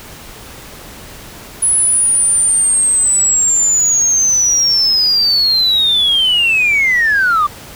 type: linear sweep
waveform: sine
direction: down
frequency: 10330 to 1152 Hz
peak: -8 dBFS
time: 1.62-7.47 s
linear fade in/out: 10 ms
effects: tanh soft clip ceiling -6 dBFS + pink hiss -34 dBFS RMS until 7.75 s